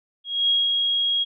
sine tone with ADSR envelope, 3287 Hz, G#7, 19 cents flat, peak -16 dBFS, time 0.24-1.25 s, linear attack 250 ms, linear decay 190 ms, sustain -3 dB, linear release 26 ms, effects none

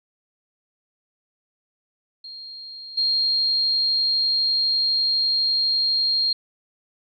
sine tone with level steps, 4224 Hz, C8, 16 cents sharp, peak -35 / -18 dBFS, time 2.24-6.33 s, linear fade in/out 5 ms, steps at 2.97 s, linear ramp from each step 10 ms, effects none

